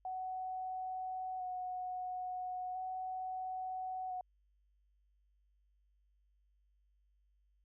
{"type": "tone with vibrato", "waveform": "sine", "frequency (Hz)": 740, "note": "F#5", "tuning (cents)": 0, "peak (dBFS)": -38, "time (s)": [0.05, 4.21], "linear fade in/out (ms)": 2, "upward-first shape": "square", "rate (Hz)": 0.37, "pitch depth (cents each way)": 14, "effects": ["added 50 Hz sine -70 dBFS peak until 7.64 s"]}